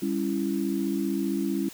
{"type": "chord", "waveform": "sine", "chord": "C# diminished", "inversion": "second", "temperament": "just", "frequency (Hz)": [199.57, 277.2, 332.6], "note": ["G3", "C#4", "E4"], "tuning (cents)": [31, 0, 16], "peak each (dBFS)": -29, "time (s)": [0.02, 1.69], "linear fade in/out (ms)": 5, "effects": ["white hiss -46 dBFS RMS until 1.73 s"]}